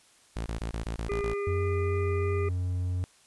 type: tone bursts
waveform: sawtooth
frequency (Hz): 56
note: A1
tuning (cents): +31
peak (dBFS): -27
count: 8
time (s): 0.36-1.333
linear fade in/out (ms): 0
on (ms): 98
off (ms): 27
type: harmonic tone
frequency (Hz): 404.1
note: G#4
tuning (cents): -47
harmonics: 1 / 3 / 5 / 6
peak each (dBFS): -29 / -39 / -43 / -45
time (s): 1.09-2.49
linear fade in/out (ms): 5
type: tone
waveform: triangle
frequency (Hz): 90.3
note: F#2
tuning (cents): -42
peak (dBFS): -25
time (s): 1.47-3.04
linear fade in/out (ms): 0
effects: white hiss -60 dBFS RMS until 3.26 s + resampled to 24000 Hz